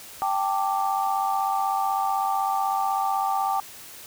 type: chord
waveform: sine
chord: G suspended second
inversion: none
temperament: equal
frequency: 784 / 880 / 1174.7 Hz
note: G5 / A5 / D6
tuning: 0 / 0 / 0 cents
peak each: -24 / -28 / -28 dBFS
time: 0.22-3.6 s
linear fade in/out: 0 ms
effects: white hiss -43 dBFS RMS until 4.06 s